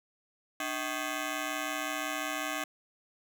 10% pulse ring-modulated tone, 467.6 Hz, A#4, 5 cents sharp, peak -21 dBFS, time 0.6-2.64 s, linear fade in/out 2 ms, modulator 171 Hz, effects none

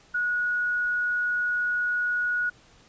sine tone, 1457 Hz, F#6, 27 cents flat, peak -23 dBFS, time 0.14-2.5 s, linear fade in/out 10 ms, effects pink hiss -56 dBFS RMS until 2.88 s + resampled to 16000 Hz

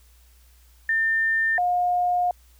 sine tone pair in turn, 1800 / 714.3 Hz, A6 / F5, +39 / +39 cents, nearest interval octave + major third, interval 1600 cents, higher first, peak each -19 dBFS, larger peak neither, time 0.89-1.58 / 1.58-2.31 s, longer second, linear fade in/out 2 ms, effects added 60 Hz sine -52 dBFS peak until 2.59 s + white hiss -60 dBFS RMS until 2.59 s

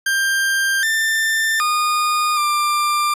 40% pulse tone with pitch steps, 1587 / 1786 / 1224 / 1190 Hz, G6 / A6 / D#6 / D6, +21 / +25 / -29 / +22 cents, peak -15 dBFS, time 0.06-3.14 s, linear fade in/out 5 ms, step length 770 ms, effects resampled to 32000 Hz

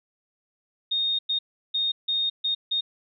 sine tone bursts at uneven times, 3696 Hz, A#7, 16 cents flat, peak -22 dBFS, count 6, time 0.91-1.19 / 1.29-1.39 / 1.74-1.92 / 2.08-2.3 / 2.44-2.55 / 2.71-2.81 s, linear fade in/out 10 ms, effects none

